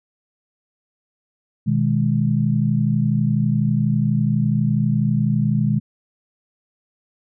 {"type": "chord", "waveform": "sine", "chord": "G# minor", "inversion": "first", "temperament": "equal", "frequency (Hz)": [123.47, 155.56, 207.7], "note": ["B2", "D#3", "G#3"], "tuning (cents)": [0, 0, 0], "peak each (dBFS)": -20, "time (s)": [1.66, 5.8], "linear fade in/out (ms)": 20, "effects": []}